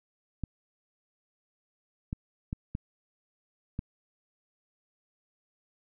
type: clicks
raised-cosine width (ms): 5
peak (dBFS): -20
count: 5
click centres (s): 0.437 / 2.129 / 2.529 / 2.751 / 3.791
effects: none